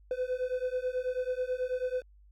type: beating tone pair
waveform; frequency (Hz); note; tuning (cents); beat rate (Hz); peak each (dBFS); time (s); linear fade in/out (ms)
triangle; 501 / 510.2; B4 / C5; +25 / -44; 9.2; -31; 0.11-2.02; 2
effects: added 50 Hz sine -55 dBFS peak until 2.31 s